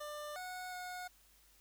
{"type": "tone with pitch steps", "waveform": "25% pulse", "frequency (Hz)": [595, 733, 726], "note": ["D5", "F#5", "F#5"], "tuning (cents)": [22, -16, -33], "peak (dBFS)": -39, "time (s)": [0, 1.08], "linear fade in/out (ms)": 10, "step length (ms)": 360, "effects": ["added 49 Hz sine -70 dBFS peak until 1.6 s", "white hiss -67 dBFS RMS until 1.6 s"]}